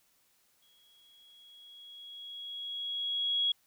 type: tone with exponential growth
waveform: sine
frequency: 3322 Hz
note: G#7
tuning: in tune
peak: -25 dBFS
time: 0.62-3.52 s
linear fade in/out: 5 ms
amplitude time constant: 630 ms
effects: white hiss -70 dBFS RMS until 3.66 s